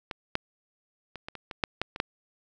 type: clicks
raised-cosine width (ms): 0.3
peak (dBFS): -18 / -10 / -23 / -21 / -24 / -21 / -8 / -11 / -21 / -9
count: 10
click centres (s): 0.112 / 0.354 / 1.157 / 1.285 / 1.353 / 1.512 / 1.638 / 1.816 / 1.961 / 2.001
effects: none